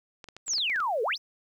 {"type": "clicks", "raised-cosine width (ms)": 0.2, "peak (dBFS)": -26, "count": 9, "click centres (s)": [0.242, 0.287, 0.366, 0.481, 0.535, 0.582, 0.699, 0.76, 0.803]}
{"type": "exponential two-way sweep", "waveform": "sine", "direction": "down then up", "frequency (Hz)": [8100, 419.5, 6470], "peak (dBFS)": -25, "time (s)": [0.46, 1.18], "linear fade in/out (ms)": 50, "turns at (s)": 1.03}
{"effects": ["10-bit"]}